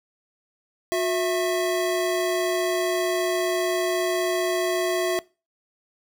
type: tone pair together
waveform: square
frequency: 362.4 / 659.3 Hz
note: F#4 / E5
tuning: -36 / 0 cents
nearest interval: minor seventh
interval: 1036 cents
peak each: -25 dBFS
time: 0.92-5.19 s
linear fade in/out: 0 ms
effects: noise-tail reverb RT60 0.3 s tail -22 dB re dry